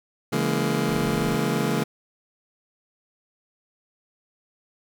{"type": "chord", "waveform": "25% pulse", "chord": "A# half-diminished seventh", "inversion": "first", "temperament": "just", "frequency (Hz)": [139.85, 167.82, 209.8, 233.1], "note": ["C#3", "E3", "G#3", "A#3"], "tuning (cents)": [16, 31, 18, 0], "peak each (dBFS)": -24, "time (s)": [0.32, 1.84], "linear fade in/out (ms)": 10}
{"type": "low-pass noise", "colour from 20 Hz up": "pink", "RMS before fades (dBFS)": -38, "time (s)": [0.88, 1.36], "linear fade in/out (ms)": 10, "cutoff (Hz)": 330, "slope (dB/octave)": 48}
{"effects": []}